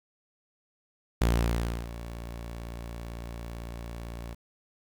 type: tone with ADSR envelope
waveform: sawtooth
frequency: 57.9 Hz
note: A#1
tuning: 11 cents flat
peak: -17 dBFS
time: 1.21-4.35 s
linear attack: 8 ms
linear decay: 650 ms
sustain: -16 dB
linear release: 18 ms
effects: 9-bit